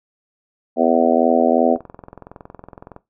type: harmonic tone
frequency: 82.8 Hz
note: E2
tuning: 8 cents sharp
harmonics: 3 / 4 / 5 / 6 / 7 / 8 / 9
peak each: -18 / -22 / -22 / -20 / -19 / -17 / -20 dBFS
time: 0.76-1.78 s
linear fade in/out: 50 ms
type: click train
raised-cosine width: 1 ms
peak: -22 dBFS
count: 27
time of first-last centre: 1.76-2.964 s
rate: 21.6 Hz
effects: noise-tail reverb RT60 0.2 s tail -17 dB re dry